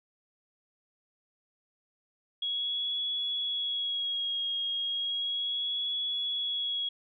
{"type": "tone with vibrato", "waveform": "sine", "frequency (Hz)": 3322, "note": "G#7", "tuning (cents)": 0, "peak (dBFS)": -29, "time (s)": [2.42, 6.89], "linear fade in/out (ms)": 5, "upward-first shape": "sine", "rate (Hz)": 0.34, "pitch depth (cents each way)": 28, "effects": []}